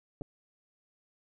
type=clicks; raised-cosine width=2 ms; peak=-26 dBFS; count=2; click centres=0.212 / 0.219 s; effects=none